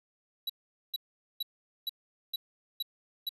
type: tone bursts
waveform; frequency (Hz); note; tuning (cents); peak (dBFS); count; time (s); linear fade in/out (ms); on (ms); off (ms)
square; 3925; B7; -11; -31; 7; 0.47-3.292; 5; 26; 440
effects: resampled to 32000 Hz